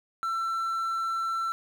triangle tone, 1342 Hz, E6, 31 cents sharp, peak -25 dBFS, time 0.23-1.52 s, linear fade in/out 0 ms, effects 9-bit

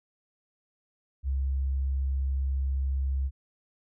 sine tone, 67.3 Hz, C2, 49 cents sharp, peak -25 dBFS, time 1.23-3.31 s, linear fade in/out 50 ms, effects none

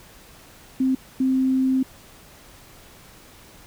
sine tone bursts at uneven times, 261.8 Hz, C4, 1 cent sharp, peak -17 dBFS, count 2, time 0.8-0.95 / 1.2-1.83 s, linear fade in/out 5 ms, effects pink hiss -48 dBFS RMS until 3.66 s

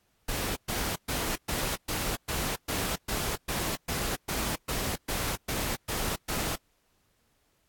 pink noise bursts, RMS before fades -31 dBFS, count 16, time 0.28-6.56 s, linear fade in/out 10 ms, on 280 ms, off 120 ms, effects pink hiss -71 dBFS RMS until 7.68 s + AAC 64 kbps

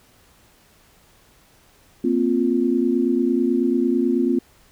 sine chord, Bb suspended second, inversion none, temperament just, 233.1 / 262.2 / 349.6 Hz, Bb3 / C4 / F4, 0 / +4 / +2 cents, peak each -22 / -20 / -21 dBFS, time 2.04-4.39 s, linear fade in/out 5 ms, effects pink hiss -55 dBFS RMS until 4.71 s

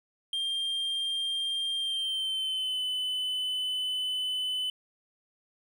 triangle tone with pitch glide, 3191 to 3015 Hz, G7 to F#7, +30 to +32 cents, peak -27 dBFS, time 0.33-4.7 s, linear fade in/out 2 ms, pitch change -98 cents, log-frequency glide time 1.77-2.83 s, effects none

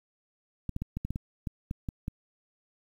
clicks, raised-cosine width 5 ms, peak -20 dBFS, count 11, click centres 0.693 / 0.764 / 0.82 / 0.97 / 1.05 / 1.106 / 1.159 / 1.472 / 1.711 / 1.888 / 2.081 s, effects 9-bit

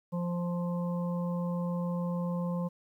harmonic tone, 174.61 Hz, F3, in tune, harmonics 1 / 3 / 5 / 6, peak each -30 / -38 / -47 / -44 dBFS, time 0.12-2.69 s, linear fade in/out 20 ms, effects 11-bit

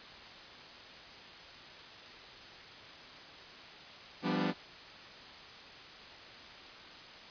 sawtooth chord, G dominant seventh, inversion third, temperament equal with one note detuned, 171.22 / 196 / 246.9 / 293.7 Hz, F3 / G3 / B3 / D4, -34 / 0 / 0 / 0 cents, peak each -32 dBFS, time 4.22-4.54 s, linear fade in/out 50 ms, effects white hiss -50 dBFS RMS until 7.3 s + resampled to 11025 Hz

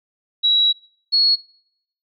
sine tone pair in turn, 3886 / 4341 Hz, B7 / C#8, -29 / -37 cents, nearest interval major second, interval 192 cents, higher second, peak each -12 dBFS, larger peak neither, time 0.43-0.73 / 1.12-1.36 s, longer first, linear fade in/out 20 ms, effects noise-tail reverb RT60 0.7 s tail -24 dB re dry + MP3 32 kbps

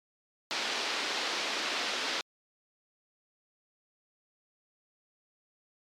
white band-pass noise, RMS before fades -33 dBFS, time 0.51-2.21 s, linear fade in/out 0 ms, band 260 to 4800 Hz, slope 24 dB/octave, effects MP3 96 kbps

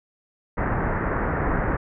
pink low-pass noise, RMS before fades -24 dBFS, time 0.57-1.77 s, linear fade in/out 10 ms, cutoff 1900 Hz, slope 48 dB/octave, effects none

